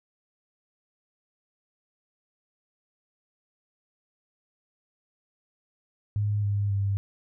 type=tone with pitch steps; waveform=sine; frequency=103.8 / 101.55 / 99.34 Hz; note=G#2 / G#2 / G2; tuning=0 / -38 / +24 cents; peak=-23 dBFS; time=6.16-6.97 s; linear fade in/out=0 ms; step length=270 ms; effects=none